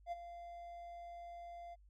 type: tone with ADSR envelope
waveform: triangle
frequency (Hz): 692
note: F5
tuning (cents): -16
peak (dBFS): -35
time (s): 0.06-1.76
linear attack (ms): 59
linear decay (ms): 24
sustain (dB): -11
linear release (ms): 30
effects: added 50 Hz sine -61 dBFS peak until 1.89 s